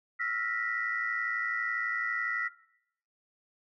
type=tone cluster; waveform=sine; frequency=1326 / 1404 / 1853 / 1965 Hz; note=E6 / F6 / A#6 / B6; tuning=+10 / +9 / -11 / -9 cents; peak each=-37 / -37 / -37 / -31 dBFS; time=0.19-2.49 s; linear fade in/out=20 ms; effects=noise-tail reverb RT60 0.7 s tail -17 dB re dry + tanh soft clip ceiling -19 dBFS